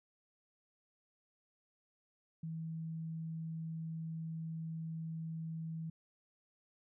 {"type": "tone", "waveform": "sine", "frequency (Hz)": 161.9, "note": "E3", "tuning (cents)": -31, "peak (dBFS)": -39, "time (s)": [2.43, 5.9], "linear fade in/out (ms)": 5, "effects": []}